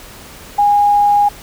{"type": "tone", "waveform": "sine", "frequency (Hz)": 820, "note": "G#5", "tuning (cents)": -22, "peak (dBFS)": -8, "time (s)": [0.58, 1.29], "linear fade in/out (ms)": 10, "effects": ["pink hiss -36 dBFS RMS until 1.42 s"]}